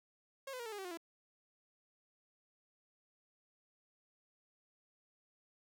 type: tone with pitch steps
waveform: sawtooth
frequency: 543 / 506.6 / 472.7 / 441.1 / 411.5 / 384 / 358.2 / 334.3 Hz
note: C#5 / B4 / A#4 / A4 / G#4 / G4 / F4 / E4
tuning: -36 / +44 / +24 / +4 / -16 / -36 / +44 / +24 cents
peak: -39 dBFS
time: 0.47-0.974 s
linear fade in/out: 5 ms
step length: 63 ms
effects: none